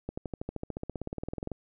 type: accelerating click train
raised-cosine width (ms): 2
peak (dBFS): -21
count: 24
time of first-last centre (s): 0.09-1.517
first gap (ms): 85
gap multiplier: 0.97
effects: none